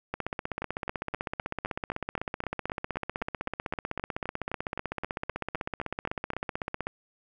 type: two click trains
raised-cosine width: 0.5 ms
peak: -18 / -16 dBFS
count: 23 / 108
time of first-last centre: 0.62-6.334 / 0.14-6.87 s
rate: 3.85 / 15.9 Hz
effects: none